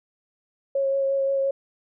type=tone with vibrato; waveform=sine; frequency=546 Hz; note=C#5; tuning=26 cents flat; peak=-20 dBFS; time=0.75-1.51 s; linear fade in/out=5 ms; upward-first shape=sine; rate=5.7 Hz; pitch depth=13 cents each way; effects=none